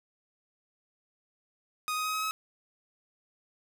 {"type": "tone with pitch steps", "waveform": "sawtooth", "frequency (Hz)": [1244.5, 1253.9, 1263.3, 1272.9, 1282.4], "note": ["D#6", "D#6", "D#6", "D#6", "E6"], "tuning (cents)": [0, 13, 26, 39, -48], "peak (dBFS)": -26, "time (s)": [1.88, 2.31], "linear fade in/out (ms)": 0, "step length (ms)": 86, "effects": []}